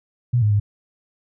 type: tone with pitch steps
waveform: sine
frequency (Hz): 121.8 / 105.5 / 103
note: B2 / G#2 / G#2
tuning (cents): -24 / +28 / -14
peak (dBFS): -14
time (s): 0.33-0.6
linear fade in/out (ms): 10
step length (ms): 90
effects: none

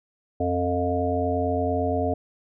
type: harmonic tone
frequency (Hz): 88.8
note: F2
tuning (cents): +29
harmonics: 1 / 3 / 5 / 7 / 8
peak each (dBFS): -28 / -28 / -28 / -28 / -28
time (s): 0.4-2.14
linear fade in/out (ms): 5
effects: none

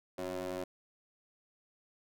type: ring-modulated tone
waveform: 25% pulse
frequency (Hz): 92.5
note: F#2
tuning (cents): 0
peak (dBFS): -30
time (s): 0.18-0.64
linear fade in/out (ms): 5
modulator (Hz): 458
effects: none

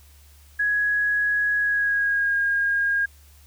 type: tone with pitch glide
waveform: sine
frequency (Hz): 1670 to 1624.3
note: G#6 to G#6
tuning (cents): +9 to -39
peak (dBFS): -19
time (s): 0.59-3.06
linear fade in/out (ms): 10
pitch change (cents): -48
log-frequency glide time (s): 1.57-2.37
effects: added 72 Hz sine -49 dBFS peak until 3.46 s + white hiss -56 dBFS RMS until 3.46 s

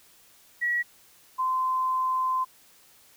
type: tone pair in turn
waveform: sine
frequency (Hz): 1923 / 1032.9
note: B6 / C6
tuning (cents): -47 / -23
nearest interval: major seventh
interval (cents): 1076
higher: first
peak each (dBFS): -23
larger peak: neither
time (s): 0.61-0.83 / 1.38-2.45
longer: second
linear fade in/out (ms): 20
effects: white hiss -57 dBFS RMS until 3.16 s

